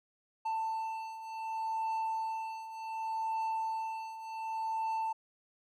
triangle beating tone pair, 889 / 889.67 Hz, A5 / A5, +18 / +19 cents, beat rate 0.67 Hz, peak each -38 / -33 dBFS, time 0.45-5.13 s, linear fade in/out 10 ms, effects none

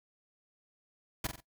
pink noise with echo, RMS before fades -33 dBFS, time 1.24-1.27 s, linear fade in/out 5 ms, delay 45 ms, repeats 3, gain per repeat -7 dB, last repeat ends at 1.405 s, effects noise-tail reverb RT60 0.1 s tail -17 dB re dry

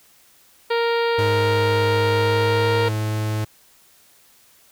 harmonic tone, 466.2 Hz, A#4, in tune, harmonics 1 / 2 / 3 / 4 / 5 / 6 / 7 / 8 / 9 / 10, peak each -19 / -25 / -29 / -31 / -33 / -35 / -36 / -37 / -38 / -39 dBFS, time 0.7-2.89 s, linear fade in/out 10 ms
45% pulse tone with pitch glide, 104.4 to 107.65 Hz, G#2 to A2, +10 to -37 cents, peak -21 dBFS, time 1.18-3.45 s, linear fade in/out 10 ms, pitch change +53 cents, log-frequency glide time 2.13-2.91 s
effects white hiss -54 dBFS RMS until 4.71 s

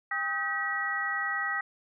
sine tone cluster, 799 / 1266 / 1555 / 1925 Hz, G5 / D#6 / G6 / B6, +33 / +30 / -14 / -45 cents, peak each -38 / -34 / -37 / -30 dBFS, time 0.11-1.61 s, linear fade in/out 5 ms, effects none

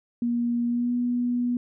sine tone with pitch glide, 238 to 243.6 Hz, A#3 to B3, +36 to -24 cents, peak -22 dBFS, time 0.22-1.57 s, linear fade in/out 2 ms, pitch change +40 cents, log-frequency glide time 0.67-0.93 s, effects none

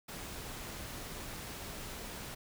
pink noise, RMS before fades -44 dBFS, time 0.08-2.35 s, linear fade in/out 10 ms, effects none

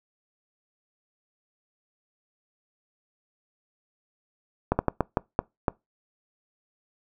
slowing click train, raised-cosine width 1 ms, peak -7 dBFS, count 7, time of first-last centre 4.72-5.682 s, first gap 70 ms, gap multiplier 1.33, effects noise-tail reverb RT60 0.2 s tail -24 dB re dry

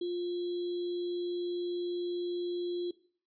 sine tone with sample-and-hold, 351.6 Hz, F4, 12 cents sharp, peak -31 dBFS, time 0.01-2.91 s, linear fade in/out 5 ms, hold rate 3675 Hz, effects noise-tail reverb RT60 0.5 s tail -18 dB re dry + resampled to 11025 Hz

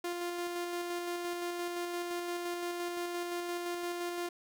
sawtooth tone with tremolo, 349.2 Hz, F4, in tune, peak -30 dBFS, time 0.04-4.29 s, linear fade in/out 5 ms, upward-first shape square, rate 5.8 Hz, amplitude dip 25%, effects none

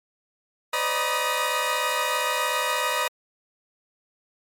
20% pulse tone cluster, 509 / 581 / 618 / 961 / 1243 Hz, C5 / D5 / D#5 / B5 / D#6, -48 / -19 / -12 / -48 / -2 cents, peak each -26 / -27 / -27 / -22 / -23 dBFS, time 0.73-3.08 s, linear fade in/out 5 ms, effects MP3 64 kbps

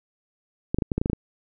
clicks, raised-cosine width 3 ms, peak -10 dBFS, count 9, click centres 0.745 / 0.786 / 0.822 / 0.918 / 0.98 / 1.015 / 1.059 / 1.099 / 1.132 s, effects none

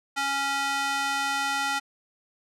square tone with high-pass filter, 277.2 Hz, C#4, in tune, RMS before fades -27 dBFS, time 0.16-1.8 s, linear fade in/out 20 ms, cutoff 1100 Hz, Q 1.3, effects low-pass 9000 Hz 12 dB/octave

